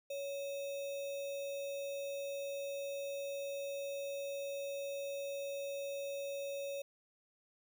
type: tone with sample-and-hold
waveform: sine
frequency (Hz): 559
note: C#5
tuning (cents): +14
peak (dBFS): -38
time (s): 0.1-6.82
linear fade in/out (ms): 5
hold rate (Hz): 3150
effects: none